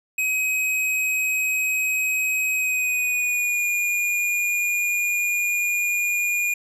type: tone with pitch glide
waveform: square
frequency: 2531 to 2431 Hz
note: D#7 to D#7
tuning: +29 to -41 cents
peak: -21 dBFS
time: 0.18-6.54 s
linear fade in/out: 5 ms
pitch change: -70 cents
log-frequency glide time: 2.54-3.66 s
effects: resampled to 32000 Hz + 10-bit